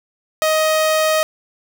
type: tone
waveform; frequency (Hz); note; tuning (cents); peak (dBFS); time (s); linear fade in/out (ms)
sawtooth; 627; D#5; +13; -10; 0.42-1.23; 0
effects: none